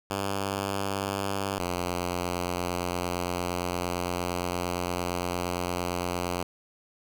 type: tone pair in turn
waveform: 5% pulse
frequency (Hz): 98 / 88.72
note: G2 / F2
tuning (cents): 0 / +28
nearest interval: major second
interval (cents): 172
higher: first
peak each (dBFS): -17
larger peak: neither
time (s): 0.1-1.59 / 1.59-6.43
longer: second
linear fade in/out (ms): 5
effects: none